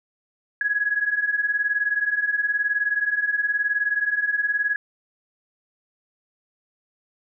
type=beating tone pair; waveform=sine; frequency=1659 / 1678 Hz; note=G#6 / G#6; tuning=-2 / +17 cents; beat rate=19 Hz; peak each=-25 / -22 dBFS; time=0.61-4.76 s; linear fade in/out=2 ms; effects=none